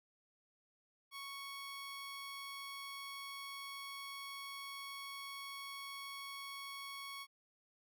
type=tone; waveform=15% pulse; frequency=1108.7 Hz; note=C#6; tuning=in tune; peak=-39 dBFS; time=1.11-7.27 s; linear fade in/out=50 ms; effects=none